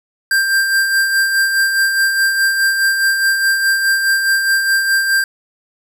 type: tone with tremolo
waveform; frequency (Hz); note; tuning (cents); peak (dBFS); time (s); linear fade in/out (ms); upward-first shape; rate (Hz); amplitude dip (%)
square; 1583; G6; +17; -11; 0.31-5.24; 2; sine; 4.8; 45
effects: none